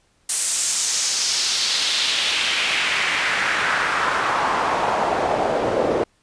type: noise with band-pass filter sweep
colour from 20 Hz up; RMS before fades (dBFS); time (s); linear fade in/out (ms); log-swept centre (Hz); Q
pink; -21; 0.29-6.04; 5; 8900 to 470; 2
effects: pink hiss -62 dBFS RMS until 6.22 s + resampled to 22050 Hz